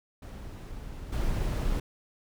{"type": "noise with level steps", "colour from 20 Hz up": "brown", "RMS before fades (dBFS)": [-40, -29], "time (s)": [0.22, 1.8], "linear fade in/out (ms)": 5, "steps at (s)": 1.12, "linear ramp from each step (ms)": 10, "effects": []}